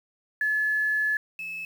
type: tone pair in turn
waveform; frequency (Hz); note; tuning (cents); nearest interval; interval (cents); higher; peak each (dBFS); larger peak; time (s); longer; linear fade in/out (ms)
sine; 1716 / 2604; A6 / E7; -44 / -22; perfect fifth; 722; second; -22 / -32; first; 0.41-1.17 / 1.39-1.65; first; 2
effects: 8-bit